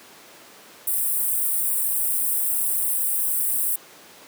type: high-pass noise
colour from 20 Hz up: white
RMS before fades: -23 dBFS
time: 0.87-3.76 s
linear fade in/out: 5 ms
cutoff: 8200 Hz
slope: 96 dB/octave
effects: pink hiss -46 dBFS RMS until 4.27 s + high-pass 300 Hz 12 dB/octave